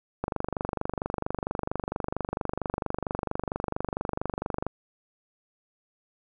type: click train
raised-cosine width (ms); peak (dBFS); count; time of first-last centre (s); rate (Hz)
1; -14; 109; 0.24-4.666; 24.4
effects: none